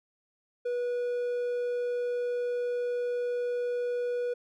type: tone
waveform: triangle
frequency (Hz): 487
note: B4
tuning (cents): -24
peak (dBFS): -26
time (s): 0.65-4.34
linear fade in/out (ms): 10
effects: none